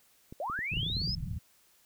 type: clicks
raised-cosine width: 3 ms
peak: -31 dBFS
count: 11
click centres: 0.325 / 0.499 / 0.59 / 0.737 / 0.77 / 0.831 / 0.864 / 0.9 / 0.968 / 1.017 / 1.076 s
type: linear sweep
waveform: sine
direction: up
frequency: 520 to 5260 Hz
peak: -32 dBFS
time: 0.4-1.15 s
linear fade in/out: 2 ms
type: low-pass noise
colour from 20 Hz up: white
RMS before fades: -36 dBFS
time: 0.71-1.39 s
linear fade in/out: 10 ms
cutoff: 180 Hz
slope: 48 dB/octave
effects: white hiss -65 dBFS RMS until 1.85 s